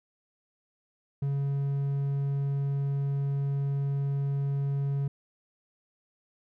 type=tone; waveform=triangle; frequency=139.6 Hz; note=C#3; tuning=13 cents sharp; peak=-24 dBFS; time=1.22-5.08 s; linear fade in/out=5 ms; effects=none